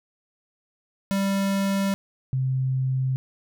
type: tone pair in turn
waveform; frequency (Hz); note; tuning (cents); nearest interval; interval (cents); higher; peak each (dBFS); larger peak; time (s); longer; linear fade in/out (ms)
square / sine; 196.3 / 131.01; G3 / C3; +3 / +3; perfect fifth; 700; first; -22 / -21; second; 1.11-1.94 / 2.33-3.16; neither; 0
effects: none